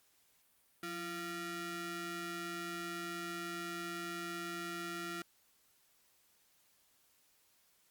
sawtooth ring-modulated tone, 518 Hz, C5, 17 cents flat, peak -33 dBFS, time 0.83-5.22 s, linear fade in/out 2 ms, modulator 858 Hz, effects white hiss -71 dBFS RMS until 7.9 s + Opus 48 kbps

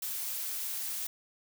blue noise, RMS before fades -36 dBFS, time 0.02-1.07 s, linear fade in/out 5 ms, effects none

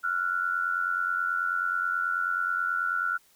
sine tone pair together, 1370.7 / 1460 Hz, F6 / F#6, -33 / -24 cents, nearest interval minor second, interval 109 cents, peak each -28 dBFS, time 0.03-3.18 s, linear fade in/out 20 ms, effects white hiss -62 dBFS RMS until 3.35 s

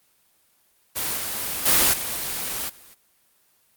white noise with level steps, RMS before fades -26 / -28 / -17 / -28 / -48 dBFS, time 0.95-2.95 s, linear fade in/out 20 ms, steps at 1.16 / 1.65 / 1.92 / 2.68 s, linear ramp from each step 20 ms, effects white hiss -63 dBFS RMS until 3.76 s + Opus 24 kbps

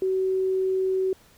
sine tone, 377.8 Hz, F#4, 36 cents sharp, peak -21 dBFS, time 0.02-1.13 s, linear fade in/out 2 ms, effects pink hiss -56 dBFS RMS until 1.37 s

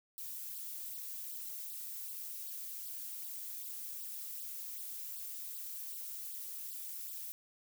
violet noise with flanger, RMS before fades -44 dBFS, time 0.18-7.32 s, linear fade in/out 0 ms, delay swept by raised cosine 0.22 to 3.32 ms, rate 2.6 Hz, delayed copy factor +0.75, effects none

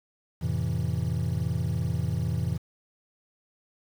triangle chord, F major seventh, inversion none, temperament equal, 87.31 / 110 / 130.81 / 164.81 Hz, F2 / A2 / C3 / E3, 0 / 0 / 0 / 0 cents, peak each -29 dBFS, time 0.41-2.58 s, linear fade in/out 20 ms, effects 8-bit

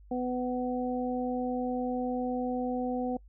harmonic tone, 249.8 Hz, B3, 20 cents sharp, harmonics 1 / 2 / 3, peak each -31 / -34 / -36 dBFS, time 0.11-3.17 s, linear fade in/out 5 ms, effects noise-tail reverb RT60 0.1 s tail -24 dB re dry + added 50 Hz sine -51 dBFS peak until 3.28 s

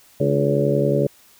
harmonic tone with a mistuned harmonic, 70.7 Hz, C#2, 35 cents sharp, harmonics 2 / 3 / 4 / 5 / 6 / 7 / 8, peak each -21 / -26 / -26 / -26 / -22 / -28 / -22 dBFS, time 0.2-1.07 s, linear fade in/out 5 ms, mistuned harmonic 4, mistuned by +65 cents, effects white hiss -52 dBFS RMS until 1.39 s

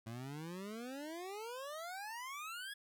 25% pulse exponential sweep, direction up, 110 to 1694 Hz, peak -40 dBFS, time 0.06-2.74 s, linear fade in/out 10 ms, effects none

